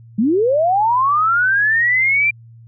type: linear sweep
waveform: sine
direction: up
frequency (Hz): 193.5 to 2382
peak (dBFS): -12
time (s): 0.18-2.31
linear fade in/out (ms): 10
effects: added 115 Hz sine -39 dBFS peak until 2.67 s